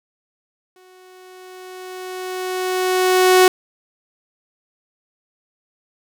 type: tone with exponential growth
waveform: sawtooth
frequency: 369.5 Hz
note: F#4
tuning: 2 cents flat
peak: -4 dBFS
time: 0.76-3.48 s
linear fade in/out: 2 ms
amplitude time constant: 590 ms
effects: none